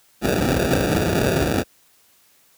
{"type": "noise with sample-and-hold", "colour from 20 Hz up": "blue", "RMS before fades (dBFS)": -19, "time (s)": [0.21, 1.64], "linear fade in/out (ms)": 50, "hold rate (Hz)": 1050, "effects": ["white hiss -57 dBFS RMS until 2.57 s", "high-pass 60 Hz 12 dB/octave"]}